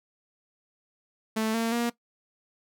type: tone with pitch steps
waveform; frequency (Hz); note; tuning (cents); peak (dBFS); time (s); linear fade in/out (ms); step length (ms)
sawtooth; 220 / 228.2 / 236.6; A3 / A#3 / A#3; 0 / -37 / +26; -21; 1.36-1.9; 10; 180
effects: noise-tail reverb RT60 0.1 s tail -18 dB re dry